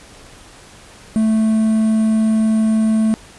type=tone with quantisation; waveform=triangle; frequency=219.6 Hz; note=A3; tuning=3 cents flat; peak=-10 dBFS; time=1.16-3.14 s; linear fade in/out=0 ms; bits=6; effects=pink hiss -42 dBFS RMS until 3.38 s + resampled to 24000 Hz